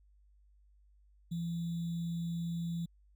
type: tone with sample-and-hold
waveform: sine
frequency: 168.8 Hz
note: E3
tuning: 41 cents sharp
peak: -33 dBFS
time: 1.31-2.86 s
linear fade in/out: 10 ms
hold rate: 3675 Hz
effects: added 50 Hz sine -61 dBFS peak until 3.15 s + MP3 96 kbps